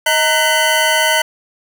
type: tone cluster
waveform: square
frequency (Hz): 630 / 921 / 1502 / 2019 / 3024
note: D#5 / A#5 / F#6 / B6 / F#7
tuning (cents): +21 / -21 / +26 / +38 / +37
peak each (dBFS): -19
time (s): 0.06-1.22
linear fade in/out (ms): 5
effects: none

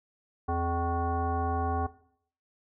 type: tone with frequency modulation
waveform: sine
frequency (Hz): 423.6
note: G#4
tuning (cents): +34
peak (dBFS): -26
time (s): 0.48-1.87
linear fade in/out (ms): 10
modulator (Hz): 342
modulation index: 1.8
effects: noise-tail reverb RT60 0.6 s tail -17 dB re dry

